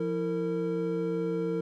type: tone cluster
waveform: triangle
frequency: 173.4 / 328.7 / 457.3 Hz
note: F3 / E4 / A#4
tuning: -12 / -5 / -33 cents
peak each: -31 / -32 / -28 dBFS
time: 0-1.61 s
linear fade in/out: 5 ms
effects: none